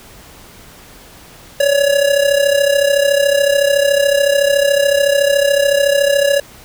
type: tone with amplitude modulation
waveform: square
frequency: 564 Hz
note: C#5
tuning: 30 cents sharp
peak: -8 dBFS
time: 1.6-6.4 s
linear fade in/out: 5 ms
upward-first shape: sine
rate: 33.8 Hz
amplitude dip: 70%
effects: pink hiss -40 dBFS RMS until 6.64 s